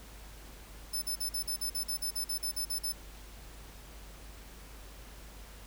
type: tone bursts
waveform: 15% pulse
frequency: 5274 Hz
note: E8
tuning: in tune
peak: -26 dBFS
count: 15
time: 0.93-2.925 s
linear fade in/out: 10 ms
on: 91 ms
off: 45 ms
effects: added 50 Hz sine -49 dBFS peak until 5.66 s + pink hiss -53 dBFS RMS until 5.66 s